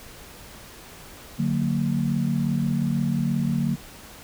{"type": "chord", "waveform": "sine", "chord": "D augmented", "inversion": "none", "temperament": "just", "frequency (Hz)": [146.83, 183.54, 229.4], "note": ["D3", "F#3", "A#3"], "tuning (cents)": [0, -14, -28], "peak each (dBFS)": [-25, -26, -25], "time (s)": [1.38, 3.76], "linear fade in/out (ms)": 20, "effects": ["pink hiss -44 dBFS RMS until 4.23 s"]}